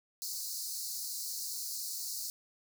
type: high-pass noise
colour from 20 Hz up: pink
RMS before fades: -39 dBFS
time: 0.22-2.3 s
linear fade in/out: 0 ms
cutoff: 4200 Hz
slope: 96 dB/octave
effects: none